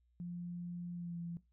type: tone with pitch glide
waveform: sine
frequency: 174.61 to 170.42 Hz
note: F3 to F3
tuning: 0 to -42 cents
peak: -40 dBFS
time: 0.2-1.37 s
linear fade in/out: 0 ms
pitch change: -42 cents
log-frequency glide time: 0.94-1.18 s
effects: noise-tail reverb RT60 0.2 s tail -17 dB re dry + added 60 Hz sine -70 dBFS peak until 1.52 s